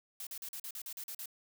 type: noise bursts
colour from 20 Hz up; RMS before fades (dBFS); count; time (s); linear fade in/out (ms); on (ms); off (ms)
blue; -43; 10; 0.2-1.258; 2; 68; 42
effects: none